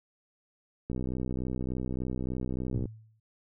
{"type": "click train", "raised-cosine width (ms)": 3, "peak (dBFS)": -21, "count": 125, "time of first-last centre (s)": [0.9, 2.856], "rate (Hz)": 63.4}
{"type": "tone with exponential decay", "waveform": "sine", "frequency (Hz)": 110, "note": "A2", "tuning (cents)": 0, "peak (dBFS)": -28, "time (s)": [2.74, 3.2], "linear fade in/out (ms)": 5, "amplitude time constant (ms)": 100}
{"effects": []}